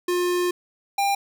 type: tone pair in turn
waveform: square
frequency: 355.6 / 798.3 Hz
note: F4 / G5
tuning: +31 / +31 cents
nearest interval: octave + major second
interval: 1400 cents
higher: second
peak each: -21 / -20 dBFS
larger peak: second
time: 0.08-0.51 / 0.98-1.15 s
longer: first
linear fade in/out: 5 ms
effects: none